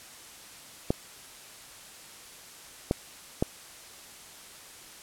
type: clicks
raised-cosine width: 2 ms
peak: -10 dBFS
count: 3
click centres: 0.905 / 2.911 / 3.425 s
effects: white hiss -48 dBFS RMS until 5.02 s + low-pass 11000 Hz 12 dB/octave